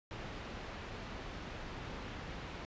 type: low-pass noise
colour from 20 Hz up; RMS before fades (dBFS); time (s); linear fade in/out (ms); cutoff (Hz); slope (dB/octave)
pink; -45; 0.11-2.65; 0; 3200; 12
effects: resampled to 16000 Hz